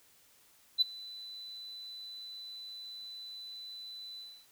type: tone with ADSR envelope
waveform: sine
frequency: 3997 Hz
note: B7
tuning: 20 cents sharp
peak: -19 dBFS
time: 0.78-4.47 s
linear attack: 34 ms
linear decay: 14 ms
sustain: -24 dB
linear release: 290 ms
effects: tanh soft clip ceiling -18 dBFS + white hiss -64 dBFS RMS until 4.51 s